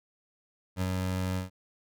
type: tone with ADSR envelope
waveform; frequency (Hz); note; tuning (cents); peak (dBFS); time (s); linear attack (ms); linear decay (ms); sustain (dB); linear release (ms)
25% pulse; 92.7; F#2; +4; -23; 0.76-1.5; 54; 40; -2; 130
effects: none